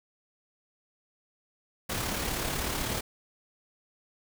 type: noise with amplitude modulation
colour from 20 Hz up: pink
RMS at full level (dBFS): -30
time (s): 1.89-3.01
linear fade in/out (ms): 10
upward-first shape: sine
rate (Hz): 36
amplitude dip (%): 40
effects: none